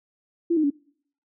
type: tone with pitch steps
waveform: sine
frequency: 338.4 / 310.3 / 284.6 Hz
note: E4 / D#4 / C#4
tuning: +45 / -5 / +46 cents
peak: -18 dBFS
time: 0.5-0.704 s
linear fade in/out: 10 ms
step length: 68 ms
effects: noise-tail reverb RT60 0.6 s tail -25 dB re dry